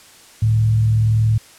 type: tone with frequency modulation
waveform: sine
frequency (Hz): 110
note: A2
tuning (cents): 0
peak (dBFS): -12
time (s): 0.42-1.38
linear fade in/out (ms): 5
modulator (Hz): 41.4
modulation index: 0.32
effects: white hiss -45 dBFS RMS until 1.58 s + low-pass 10000 Hz 12 dB/octave